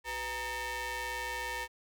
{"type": "ring-modulated tone", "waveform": "sawtooth", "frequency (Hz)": 436.8, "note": "A4", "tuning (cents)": -13, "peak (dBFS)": -28, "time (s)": [0.04, 1.68], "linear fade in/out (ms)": 50, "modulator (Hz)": 1370, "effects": []}